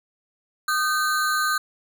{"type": "ring-modulated tone", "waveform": "square", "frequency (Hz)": 1384, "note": "F6", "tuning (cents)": -16, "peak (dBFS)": -18, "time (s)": [0.68, 1.58], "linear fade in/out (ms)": 5, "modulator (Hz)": 155, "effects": []}